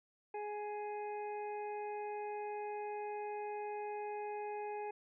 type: harmonic tone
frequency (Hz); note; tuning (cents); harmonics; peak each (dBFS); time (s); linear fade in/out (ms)
417.4; G#4; +9; 1 / 2 / 4 / 5 / 6; -42 / -42 / -59 / -60 / -55; 0.34-4.91; 5
effects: none